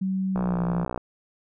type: tone with pitch glide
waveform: sine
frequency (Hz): 190 to 172.23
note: F#3 to F3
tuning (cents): +46 to -24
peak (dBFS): -23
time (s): 0.01-0.85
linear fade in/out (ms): 10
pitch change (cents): -170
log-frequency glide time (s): 0.33-0.62
type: click train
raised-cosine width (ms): 1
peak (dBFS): -16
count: 39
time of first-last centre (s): 0.36-0.977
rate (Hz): 61.6
effects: none